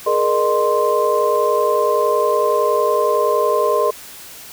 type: tone cluster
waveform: sine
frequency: 420.8 / 471.6 / 608 / 1045 Hz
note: G#4 / A#4 / D#5 / C6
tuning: +23 / +20 / -40 / -2 cents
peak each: -19 dBFS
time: 0.06-3.91 s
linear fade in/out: 10 ms
effects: white hiss -37 dBFS RMS until 4.52 s